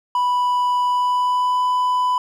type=tone with pitch glide; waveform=triangle; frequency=987 to 997.9 Hz; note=B5 to B5; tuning=-1 to +18 cents; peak=-14 dBFS; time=0.15-2.18 s; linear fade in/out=2 ms; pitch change=+19 cents; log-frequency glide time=0.85-1.63 s; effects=none